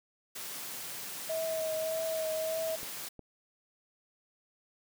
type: high-pass noise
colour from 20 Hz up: white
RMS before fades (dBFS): -41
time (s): 0.35-3.09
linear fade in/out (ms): 10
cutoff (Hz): 100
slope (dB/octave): 48
type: tone with vibrato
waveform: sine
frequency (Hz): 640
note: D#5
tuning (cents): +49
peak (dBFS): -31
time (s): 1.29-2.76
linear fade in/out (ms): 10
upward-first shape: triangle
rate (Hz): 1.7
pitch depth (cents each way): 26
type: clicks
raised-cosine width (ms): 2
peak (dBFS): -34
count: 2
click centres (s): 2.831 / 3.193
effects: none